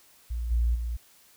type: tone with level steps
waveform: sine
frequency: 58.4 Hz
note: A#1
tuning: 4 cents sharp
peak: -28 / -21 / -28 dBFS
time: 0.3-0.97 s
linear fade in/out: 10 ms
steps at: 0.5 / 0.74 s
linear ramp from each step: 20 ms
effects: white hiss -58 dBFS RMS until 1.36 s